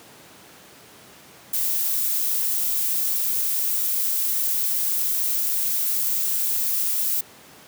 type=noise; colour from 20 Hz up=violet; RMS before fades=-23 dBFS; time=1.53-7.21 s; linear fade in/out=5 ms; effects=pink hiss -47 dBFS RMS until 7.67 s + high-pass 150 Hz 12 dB/octave